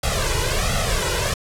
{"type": "noise with flanger", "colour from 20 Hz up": "pink", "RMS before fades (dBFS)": -21, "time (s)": [0.03, 1.34], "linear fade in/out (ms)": 5, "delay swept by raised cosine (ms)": [1.5, 2.07], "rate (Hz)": 1.4, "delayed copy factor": 1, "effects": ["low-pass 10000 Hz 12 dB/octave"]}